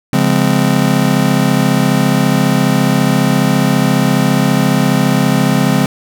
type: chord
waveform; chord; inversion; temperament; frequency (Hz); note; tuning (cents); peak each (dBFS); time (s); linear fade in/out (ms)
square; Db major seventh; none; just; 138.59 / 173.24 / 207.9 / 259.9; Db3 / F3 / Ab3 / C4; 0 / -14 / +2 / -11; -16; 0.13-5.86; 2
effects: none